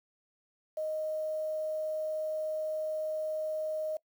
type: tone with quantisation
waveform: sine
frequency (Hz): 622.3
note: D#5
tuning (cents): 0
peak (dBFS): -31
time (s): 0.77-3.97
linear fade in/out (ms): 5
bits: 9
effects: noise-tail reverb RT60 0.1 s tail -21 dB re dry